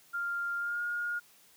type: tone with pitch glide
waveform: sine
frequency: 1396.9 to 1426.3 Hz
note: F6 to F6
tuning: 0 to +36 cents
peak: -31 dBFS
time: 0.13-1.2 s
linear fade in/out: 20 ms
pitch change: +36 cents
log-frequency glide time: 0.58-0.82 s
effects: white hiss -61 dBFS RMS until 1.56 s + high-pass 80 Hz 12 dB/octave